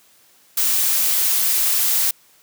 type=noise; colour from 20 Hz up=blue; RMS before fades=-18 dBFS; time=0.57-2.11 s; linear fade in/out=5 ms; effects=white hiss -54 dBFS RMS until 2.42 s + high-pass 100 Hz 12 dB/octave